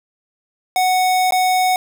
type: tone with dropouts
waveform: square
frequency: 740 Hz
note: F#5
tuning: in tune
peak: -14 dBFS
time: 0.76-1.76 s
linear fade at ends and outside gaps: 1 ms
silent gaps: 1.308-1.322 s
effects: none